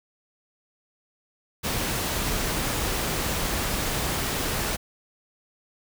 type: noise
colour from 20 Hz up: pink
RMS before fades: -27 dBFS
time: 1.63-4.77 s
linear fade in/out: 20 ms
effects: none